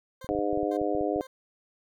20% pulse tone bursts, 523.3 Hz, C5, in tune, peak -39 dBFS, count 3, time 0.21-1.27 s, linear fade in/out 5 ms, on 60 ms, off 440 ms
clicks, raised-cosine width 5 ms, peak -30 dBFS, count 11, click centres 0.245 / 0.313 / 0.351 / 0.389 / 0.53 / 0.575 / 0.631 / 0.815 / 0.95 / 1.01 / 1.161 s
harmonic tone, 102.3 Hz, G#2, 26 cents flat, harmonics 3 / 4 / 5 / 6 / 7, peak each -30 / -31 / -32 / -33 / -33 dBFS, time 0.29-1.21 s, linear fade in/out 0 ms
effects none

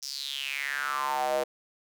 square tone with high-pass filter sweep, 69.3 Hz, C#2, in tune, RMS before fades -31 dBFS, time 0.02-1.44 s, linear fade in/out 10 ms, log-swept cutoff 5600 to 530 Hz, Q 6.5, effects none

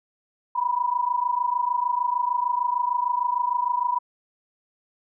sine tone pair together, 967 / 993.6 Hz, B5 / B5, -37 / +10 cents, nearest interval unison, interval 47 cents, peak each -24 dBFS, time 0.55-3.99 s, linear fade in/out 10 ms, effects none

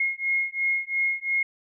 sine beating tone pair, 2152 / 2154.9 Hz, C7 / C#7, +48 / -50 cents, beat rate 2.9 Hz, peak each -26 dBFS, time 0-1.43 s, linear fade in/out 5 ms, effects none

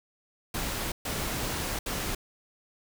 pink noise bursts at uneven times, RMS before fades -32 dBFS, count 3, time 0.54-0.92 / 1.05-1.79 / 1.86-2.15 s, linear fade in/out 5 ms, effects none

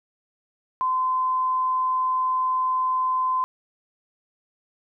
sine tone, 1028 Hz, C6, 31 cents flat, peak -20 dBFS, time 0.81-3.44 s, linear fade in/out 0 ms, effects none

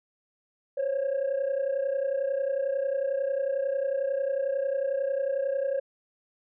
sine tone pair together, 523.3 / 554.4 Hz, C5 / C#5, 0 / 0 cents, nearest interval minor second, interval 100 cents, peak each -28 / -25 dBFS, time 0.77-5.8 s, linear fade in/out 10 ms, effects tanh soft clip ceiling -22 dBFS

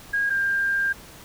sine tone pair in turn, 1634 / 1596.7 Hz, G#6 / G6, -29 / +31 cents, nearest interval unison, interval 40 cents, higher first, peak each -20 dBFS, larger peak neither, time 0.13-0.3 / 0.3-0.93 s, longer second, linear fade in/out 10 ms, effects pink hiss -45 dBFS RMS until 1.24 s

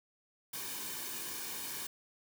white noise with comb filter, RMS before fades -41 dBFS, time 0.53-1.87 s, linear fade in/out 5 ms, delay 1.5 ms, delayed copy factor -0.6, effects none

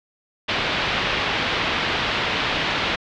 white low-pass noise, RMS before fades -23 dBFS, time 0.48-2.96 s, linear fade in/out 10 ms, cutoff 3600 Hz, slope 24 dB/octave, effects low-pass 6000 Hz 12 dB/octave

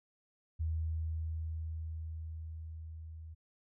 sine tone with level ramp, 80.1 Hz, E2, 49 cents flat, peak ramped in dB -31 to -45 dBFS, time 0.59-3.35 s, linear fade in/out 20 ms, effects none

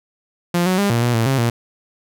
sawtooth tone with pitch steps, 174.2 / 185 / 201.5 / 117.6 / 120.7 / 113.9 / 134.5 / 117.7 Hz, F3 / F#3 / G3 / A#2 / B2 / A#2 / C3 / A#2, -4 / 0 / +48 / +16 / -39 / -40 / +48 / +17 cents, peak -11 dBFS, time 0.54-1.5 s, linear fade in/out 5 ms, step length 120 ms, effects none

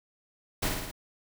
pink noise with echo, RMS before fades -28 dBFS, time 0.62-0.69 s, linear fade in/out 10 ms, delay 56 ms, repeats 4, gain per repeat -3 dB, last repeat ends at 0.914 s, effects none

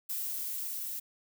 violet noise with level ramp, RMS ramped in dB -35 to -38 dBFS, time 0.09-1 s, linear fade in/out 10 ms, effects none

